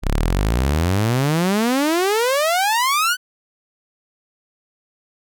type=exponential sweep; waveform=sawtooth; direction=up; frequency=30.87 to 1532 Hz; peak=-12 dBFS; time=0.02-3.17 s; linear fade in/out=50 ms; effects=none